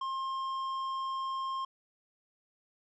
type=tone with tanh clipping; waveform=sine; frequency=1064 Hz; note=C6; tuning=29 cents sharp; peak=-34 dBFS; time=0.01-1.65 s; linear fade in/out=5 ms; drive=8 dB; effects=none